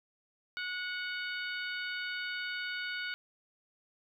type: harmonic tone with a mistuned harmonic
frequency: 740 Hz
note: F#5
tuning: in tune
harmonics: 2 / 3 / 4 / 5 / 6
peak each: -37 / -42 / -44 / -46 / -47 dBFS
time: 0.57-3.14 s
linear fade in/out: 0 ms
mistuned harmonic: 2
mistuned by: -23 cents
effects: 11-bit